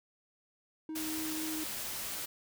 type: tone with vibrato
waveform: triangle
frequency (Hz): 314.2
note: D#4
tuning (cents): +17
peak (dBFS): -35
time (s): 0.89-1.64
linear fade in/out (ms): 2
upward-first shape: triangle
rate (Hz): 4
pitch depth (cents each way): 8
type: noise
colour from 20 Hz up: white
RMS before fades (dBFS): -39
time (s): 0.95-2.26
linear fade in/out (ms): 10
effects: none